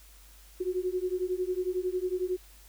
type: beating tone pair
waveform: sine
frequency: 360.7 / 371.7 Hz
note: F#4 / F#4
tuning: -44 / +8 cents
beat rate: 11 Hz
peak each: -31 dBFS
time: 0.6-2.37 s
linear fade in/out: 10 ms
effects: added 50 Hz sine -53 dBFS peak until 2.68 s + white hiss -57 dBFS RMS until 2.68 s